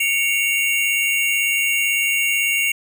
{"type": "tone cluster", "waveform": "square", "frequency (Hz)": [2199, 2297, 2773], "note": ["C#7", "D7", "F7"], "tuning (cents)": [-14, -39, -13], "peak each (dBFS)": [-22, -27, -20], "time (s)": [0, 2.72], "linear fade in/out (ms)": 5, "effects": []}